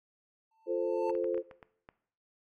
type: tone with exponential growth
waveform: triangle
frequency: 889 Hz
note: A5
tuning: 18 cents sharp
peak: -31 dBFS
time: 0.51-1.11 s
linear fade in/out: 5 ms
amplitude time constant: 130 ms
type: chord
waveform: sine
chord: F major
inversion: none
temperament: equal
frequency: 349.2 / 440 / 523.3 Hz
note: F4 / A4 / C5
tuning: 0 / 0 / 0 cents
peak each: -33 dBFS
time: 0.66-1.43 s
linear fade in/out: 50 ms
type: clicks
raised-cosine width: 0.5 ms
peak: -34 dBFS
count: 8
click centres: 1.096 / 1.152 / 1.243 / 1.345 / 1.378 / 1.512 / 1.628 / 1.889 s
effects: noise-tail reverb RT60 0.6 s tail -17 dB re dry